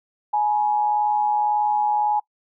sine tone pair together, 840 / 961.8 Hz, G#5 / B5, +19 / -46 cents, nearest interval major second, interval 235 cents, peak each -18 / -27 dBFS, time 0.33-2.2 s, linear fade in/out 10 ms, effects noise-tail reverb RT60 0.1 s tail -23 dB re dry

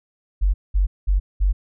sine tone bursts, 47.52 Hz, F#1, 47 cents sharp, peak -14 dBFS, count 4, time 0.41-1.53 s, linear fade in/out 20 ms, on 130 ms, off 200 ms, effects none

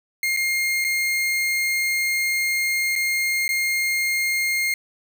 40% pulse tone with dropouts, 2126 Hz, C7, 27 cents sharp, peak -19 dBFS, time 0.23-4.74 s, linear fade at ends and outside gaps 2 ms, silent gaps 0.365-0.371 / 0.843-0.847 / 2.955-2.96 / 3.48-3.49 s, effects none

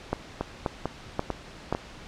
two click trains, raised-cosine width 1 ms, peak -13 / -11 dBFS, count 4 / 4, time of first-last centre 0.41-1.749 / 0.13-1.726 s, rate 2.24 / 1.88 Hz, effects pink hiss -45 dBFS RMS until 2.07 s + low-pass 5000 Hz 12 dB/octave

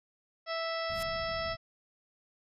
harmonic tone, 658 Hz, E5, 3 cents flat, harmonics 1 / 2 / 3 / 4 / 5 / 6 / 7 / 8, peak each -35 / -38 / -40 / -47 / -46 / -49 / -48 / -42 dBFS, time 0.46-1.57 s, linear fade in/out 50 ms
pink low-pass noise, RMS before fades -46 dBFS, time 0.89-1.56 s, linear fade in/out 10 ms, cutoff 220 Hz, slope 48 dB/octave
white noise with exponential growth, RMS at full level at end -38 dBFS, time 0.9-1.03 s, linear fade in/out 5 ms, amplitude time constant 28 ms
effects resampled to 32000 Hz

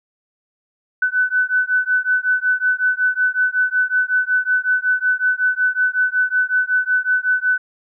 sine beating tone pair, 1500 / 1505.4 Hz, F#6 / F#6, +23 / +29 cents, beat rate 5.4 Hz, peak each -18 dBFS, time 1.02-7.58 s, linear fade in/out 5 ms, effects none

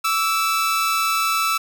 sawtooth tone pair together, 1158.8 / 1318.5 Hz, D6 / E6, -24 / 0 cents, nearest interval major second, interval 224 cents, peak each -23 / -15 dBFS, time 0.04-1.58 s, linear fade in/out 10 ms, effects none

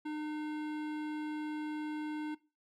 sine tone with hard clipping, 303.8 Hz, D#4, 41 cents flat, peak -38 dBFS, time 0.05-2.35 s, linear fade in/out 10 ms, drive 16 dB, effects noise-tail reverb RT60 0.3 s tail -19 dB re dry

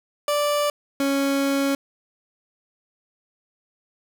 30% pulse tone pair in turn, 586 / 276.6 Hz, D5 / C#4, -4 / -4 cents, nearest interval octave + minor second, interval 1300 cents, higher first, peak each -17 dBFS, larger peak neither, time 0.28-0.7 / 1-1.75 s, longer second, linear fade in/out 2 ms, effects none

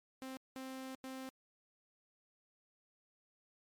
sawtooth tone bursts at uneven times, 262.5 Hz, C4, 6 cents sharp, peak -40 dBFS, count 3, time 0.22-0.37 / 0.56-0.95 / 1.04-1.29 s, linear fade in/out 0 ms, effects MP3 96 kbps

